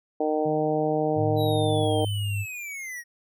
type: harmonic tone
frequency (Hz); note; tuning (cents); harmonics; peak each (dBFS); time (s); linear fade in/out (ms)
153.9; D#3; -19; 2 / 3 / 4 / 5 / 6; -28 / -26 / -28 / -29 / -43; 0.2-2.05; 5
type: tone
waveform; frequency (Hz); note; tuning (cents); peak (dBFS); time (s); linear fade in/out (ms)
sine; 153.3; D#3; -25; -31; 0.45-1.85; 10
type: tone with pitch glide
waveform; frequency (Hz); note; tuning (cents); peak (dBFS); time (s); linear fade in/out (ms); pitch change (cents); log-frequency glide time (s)
sine; 110 to 102.04; A2 to G#2; 0 to -30; -25; 1.15-2.46; 50; -130; 1.35-2.2
type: linear sweep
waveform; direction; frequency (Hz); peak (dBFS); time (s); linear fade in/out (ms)
square; down; 3951 to 1862; -34; 1.36-3.04; 50
effects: none